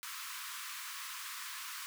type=high-pass noise; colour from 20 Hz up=pink; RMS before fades=-44 dBFS; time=0.03-1.86 s; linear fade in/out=0 ms; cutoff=990 Hz; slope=96 dB/octave; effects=none